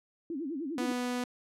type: tone with vibrato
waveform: sine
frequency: 299.7 Hz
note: D4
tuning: 35 cents sharp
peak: -33 dBFS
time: 0.3-0.92 s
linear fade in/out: 2 ms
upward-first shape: sine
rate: 9.9 Hz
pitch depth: 250 cents each way
type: tone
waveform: sawtooth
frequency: 246.9 Hz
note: B3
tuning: in tune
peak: -27 dBFS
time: 0.78-1.24 s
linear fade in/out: 2 ms
effects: low-pass 11000 Hz 12 dB/octave